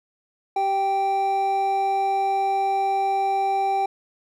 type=tone pair together; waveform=triangle; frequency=389.5 / 783 Hz; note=G4 / G5; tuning=-11 / -2 cents; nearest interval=octave; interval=1209 cents; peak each=-27 / -18 dBFS; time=0.56-3.86 s; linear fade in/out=5 ms; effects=none